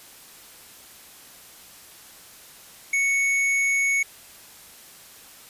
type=tone with hard clipping; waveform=sine; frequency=2217 Hz; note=C#7; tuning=in tune; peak=-21 dBFS; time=2.93-4.03 s; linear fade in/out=5 ms; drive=9 dB; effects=white hiss -47 dBFS RMS until 5.49 s + resampled to 32000 Hz